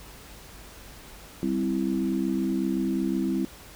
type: chord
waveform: sine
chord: C major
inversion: second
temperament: equal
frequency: 196 / 261.6 / 329.6 Hz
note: G3 / C4 / E4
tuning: 0 / 0 / 0 cents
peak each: -28 dBFS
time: 1.43-3.45 s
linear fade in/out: 0 ms
effects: added 50 Hz sine -51 dBFS peak until 3.75 s + pink hiss -47 dBFS RMS until 3.75 s